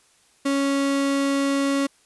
35% pulse tone, 277.2 Hz, C#4, in tune, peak -18 dBFS, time 0.45-1.87 s, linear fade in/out 10 ms, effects white hiss -59 dBFS RMS until 2.05 s + resampled to 24000 Hz

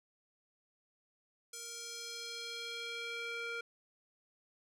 square tone with band-pass filter sweep, 466.7 Hz, A#4, 2 cents sharp, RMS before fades -43 dBFS, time 1.53-3.61 s, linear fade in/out 5 ms, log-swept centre 7400 to 1900 Hz, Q 1.6, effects none

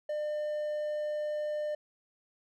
triangle tone, 601 Hz, D5, 40 cents sharp, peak -29 dBFS, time 0.09-1.75 s, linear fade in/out 5 ms, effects none

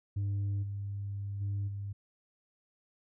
sine tone with level steps, 100.2 Hz, G2, 38 cents sharp, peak -27 / -34 / -29 / -35 dBFS, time 0.16-1.93 s, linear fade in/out 10 ms, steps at 0.62 / 1.4 / 1.67 s, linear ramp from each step 20 ms, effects tanh soft clip ceiling -29 dBFS

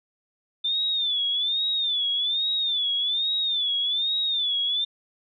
sine tone with vibrato, 3551 Hz, A7, 15 cents sharp, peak -22 dBFS, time 0.64-4.85 s, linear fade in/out 10 ms, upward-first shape sine, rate 1.2 Hz, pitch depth 120 cents each way, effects none

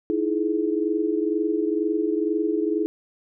sine tone cluster, 312.1 / 334.2 / 422.6 Hz, D#4 / E4 / G#4, +5 / +24 / +30 cents, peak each -25 dBFS, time 0.1-2.86 s, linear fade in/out 0 ms, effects none

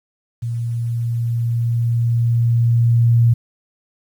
sine tone with level ramp, 117.4 Hz, A#2, 13 cents sharp, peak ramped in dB -20 to -9 dBFS, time 0.42-3.34 s, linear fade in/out 10 ms, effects 8-bit

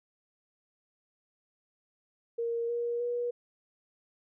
sine tone with pitch steps, 466.2 / 474.1 / 482.1 Hz, A#4 / A#4 / B4, 0 / +29 / -42 cents, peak -29 dBFS, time 2.38-3.31 s, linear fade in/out 10 ms, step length 310 ms, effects none

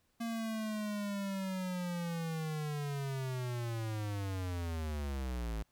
square linear sweep, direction down, 232.2 to 52.3 Hz, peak -36 dBFS, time 0.2-5.63 s, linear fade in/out 10 ms, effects pink hiss -75 dBFS RMS until 5.71 s

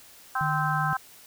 harmonic tone, 260 Hz, C4, 11 cents flat, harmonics 3 / 4 / 5 / 6, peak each -30 / -30 / -30 / -30 dBFS, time 0.35-0.97 s, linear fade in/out 5 ms
sine tone, 151.7 Hz, D#3, 44 cents flat, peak -28 dBFS, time 0.41-0.93 s, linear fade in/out 0 ms
effects white hiss -51 dBFS RMS until 1.26 s

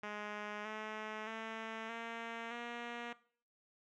5% pulse tone with pitch steps, 208.9 / 215.8 / 222.9 / 230.2 / 237.8 Hz, G#3 / A3 / A3 / A#3 / A#3, +10 / -33 / +23 / -22 / +35 cents, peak -30 dBFS, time 0.03-3.13 s, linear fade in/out 5 ms, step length 620 ms, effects noise-tail reverb RT60 0.5 s tail -19 dB re dry + low-pass 3000 Hz 12 dB/octave

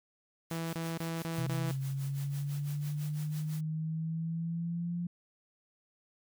white noise with tremolo, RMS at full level -49 dBFS, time 0.5-3.61 s, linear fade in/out 5 ms, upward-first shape sine, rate 6 Hz, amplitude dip 80%
sawtooth tone bursts, 164.81 Hz, E3, in tune, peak -30 dBFS, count 5, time 0.51-1.714 s, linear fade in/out 0 ms, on 220 ms, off 26 ms
sine exponential sweep, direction up, 130.81 to 174.61 Hz, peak -32 dBFS, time 1.38-5.07 s, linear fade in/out 5 ms
effects none

